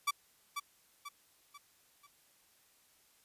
sawtooth tone with echo, 1154 Hz, D6, 31 cents flat, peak -25 dBFS, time 0.07-0.11 s, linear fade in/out 10 ms, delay 490 ms, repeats 4, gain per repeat -7 dB, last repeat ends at 2.07 s, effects white hiss -68 dBFS RMS until 3.24 s + resampled to 32000 Hz

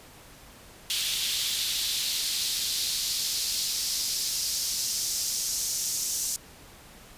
pink noise with high-pass filter sweep, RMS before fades -29 dBFS, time 0.9-6.36 s, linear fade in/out 0 ms, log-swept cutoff 3400 to 6200 Hz, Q 2.3, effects pink hiss -50 dBFS RMS until 7.17 s + resampled to 32000 Hz

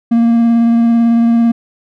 triangle tone with vibrato, 232.4 Hz, A#3, 5 cents flat, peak -5 dBFS, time 0.11-1.52 s, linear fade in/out 10 ms, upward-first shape sine, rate 18 Hz, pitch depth 14 cents each way, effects none

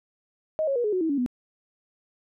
sine tone with pitch steps, 627 / 549 / 480.7 / 420.9 / 368.5 / 322.7 / 282.5 / 247.4 Hz, D#5 / C#5 / B4 / G#4 / F#4 / E4 / C#4 / B3, +13 / -17 / -47 / +23 / -7 / -37 / +33 / +3 cents, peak -22 dBFS, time 0.59-1.262 s, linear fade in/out 0 ms, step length 84 ms, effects none

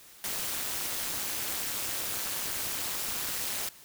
white noise with amplitude modulation, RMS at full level -30 dBFS, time 0.24-3.69 s, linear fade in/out 2 ms, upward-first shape sine, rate 212 Hz, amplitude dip 80%, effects white hiss -53 dBFS RMS until 3.84 s

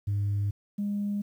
sine tone pair in turn, 101.4 / 204 Hz, G#2 / G#3, -41 / -31 cents, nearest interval octave, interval 1210 cents, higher second, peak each -23 / -26 dBFS, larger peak first, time 0.07-0.51 / 0.78-1.22 s, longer neither, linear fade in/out 10 ms, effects tanh soft clip ceiling -23 dBFS + 10-bit

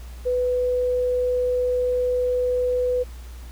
sine tone, 497.7 Hz, B4, 13 cents sharp, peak -19 dBFS, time 0.25-3.04 s, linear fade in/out 20 ms, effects added 60 Hz sine -35 dBFS peak until 3.51 s + pink hiss -49 dBFS RMS until 3.51 s

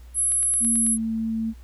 sine tone, 10860 Hz, F9, 50 cents flat, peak -19 dBFS, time 0.14-0.98 s, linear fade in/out 50 ms
click train, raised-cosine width 0.2 ms, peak -25 dBFS, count 6, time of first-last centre 0.32-0.866 s, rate 9.16 Hz
sine tone with pitch glide, 230 to 223.8 Hz, A#3 to A3, -23 to +30 cents, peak -23 dBFS, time 0.6-1.54 s, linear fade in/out 50 ms, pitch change -47 cents, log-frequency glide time 0.73-0.95 s
effects added 60 Hz sine -41 dBFS peak until 1.63 s + pink hiss -58 dBFS RMS until 1.63 s

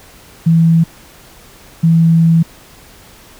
sine tone bursts at uneven times, 164.81 Hz, E3, in tune, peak -6 dBFS, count 2, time 0.46-0.84 / 1.83-2.43 s, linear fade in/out 10 ms, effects pink hiss -41 dBFS RMS until 3.39 s

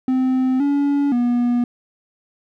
triangle tone with pitch steps, 258.5 / 284.1 / 241.9 Hz, C4 / C#4 / B3, -21 / +43 / -36 cents, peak -13 dBFS, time 0.08-1.64 s, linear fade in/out 2 ms, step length 520 ms, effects none

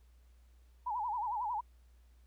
sine tone with vibrato, 908 Hz, A#5, 46 cents flat, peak -33 dBFS, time 0.86-1.61 s, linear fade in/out 10 ms, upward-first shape sine, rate 11 Hz, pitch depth 170 cents each way, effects added 60 Hz sine -59 dBFS peak until 2.26 s + pink hiss -75 dBFS RMS until 2.26 s

